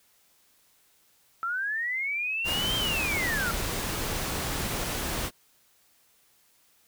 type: linear two-way sweep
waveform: sine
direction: up then down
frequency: 1318.5 to 3182 to 1342 Hz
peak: -27 dBFS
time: 1.43-3.51 s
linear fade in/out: 0 ms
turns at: 2.76 s
type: noise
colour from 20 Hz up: pink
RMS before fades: -31 dBFS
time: 2.44-5.31 s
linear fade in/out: 50 ms
effects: white hiss -64 dBFS RMS until 6.87 s